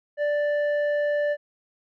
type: tone with low-pass filter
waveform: square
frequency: 587.3 Hz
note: D5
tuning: in tune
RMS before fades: -24 dBFS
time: 0.17-1.37 s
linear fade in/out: 50 ms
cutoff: 1300 Hz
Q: 6.2
effects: none